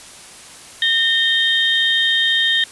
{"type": "tone cluster", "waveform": "sine", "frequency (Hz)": [1830, 3162, 3684], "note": ["A#6", "G7", "A#7"], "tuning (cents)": [-32, 14, -21], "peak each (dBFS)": -18, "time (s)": [0.82, 2.64], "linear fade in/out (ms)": 2, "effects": ["white hiss -39 dBFS RMS until 2.71 s", "resampled to 24000 Hz"]}